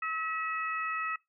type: harmonic tone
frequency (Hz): 644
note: E5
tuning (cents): -41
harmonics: 2 / 3 / 4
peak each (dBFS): -33 / -37 / -39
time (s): 0.02-1.16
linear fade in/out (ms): 5
effects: noise-tail reverb RT60 0.2 s tail -23 dB re dry